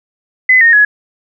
sine tone with pitch steps, 2025 / 1846.2 / 1683.3 Hz, B6 / A#6 / G#6, +43 / -17 / +23 cents, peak -4 dBFS, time 0.49-0.85 s, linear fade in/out 5 ms, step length 120 ms, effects none

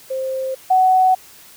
sine tone pair in turn, 526 / 746.9 Hz, C5 / F#5, +9 / +16 cents, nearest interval tritone, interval 607 cents, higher second, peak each -20 / -10 dBFS, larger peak second, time 0.1-0.55 / 0.7-1.15 s, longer neither, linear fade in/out 10 ms, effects white hiss -44 dBFS RMS until 1.56 s

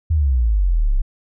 sine exponential sweep, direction down, 83.1 to 30.87 Hz, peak -13 dBFS, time 0.1-1.02 s, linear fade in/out 10 ms, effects none

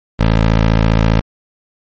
15% pulse tone, 55 Hz, A1, in tune, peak -3 dBFS, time 0.19-1.21 s, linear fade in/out 10 ms, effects low-pass 4000 Hz 12 dB/octave + MP3 32 kbps

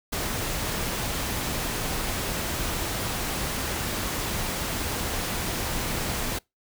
pink noise, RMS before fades -29 dBFS, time 0.12-6.39 s, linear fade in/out 10 ms, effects noise-tail reverb RT60 0.2 s tail -25 dB re dry

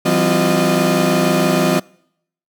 35% pulse tone cluster, 164.9 / 191.1 / 257.2 / 351.8 / 613 Hz, E3 / G3 / C4 / F4 / D#5, +1 / -44 / -30 / +13 / -26 cents, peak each -18 dBFS, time 0.05-1.8 s, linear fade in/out 10 ms, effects noise-tail reverb RT60 0.7 s tail -25 dB re dry

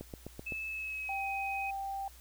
click train, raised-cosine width 2 ms, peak -28 dBFS, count 5, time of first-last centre 0.01-0.522 s, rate 7.81 Hz
sine tone with pitch glide, 2613 to 2517 Hz, E7 to D#7, -16 to +19 cents, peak -36 dBFS, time 0.46-1.71 s, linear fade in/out 10 ms, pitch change -65 cents, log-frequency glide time 0.66-1.25 s
sine tone, 785 Hz, G5, 2 cents sharp, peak -35 dBFS, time 1.09-2.08 s, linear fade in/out 2 ms
effects added 60 Hz sine -54 dBFS peak until 2.2 s + white hiss -58 dBFS RMS until 2.2 s

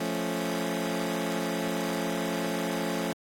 20% pulse chord, F augmented, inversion none, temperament equal, 174.61 / 220 / 277.2 Hz, F3 / A3 / C#4, 0 / 0 / 0 cents, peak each -28 dBFS, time 0-3.13 s, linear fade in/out 5 ms, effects AAC 48 kbps

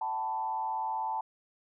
sine tone with frequency modulation, 880 Hz, A5, in tune, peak -30 dBFS, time 0.01-1.21 s, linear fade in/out 5 ms, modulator 116 Hz, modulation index 0.82, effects none

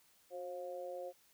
sine tone with amplitude modulation, 535 Hz, C5, 38 cents sharp, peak -37 dBFS, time 0.3-1.13 s, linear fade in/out 50 ms, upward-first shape sine, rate 171 Hz, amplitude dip 95%, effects white hiss -69 dBFS RMS until 1.33 s

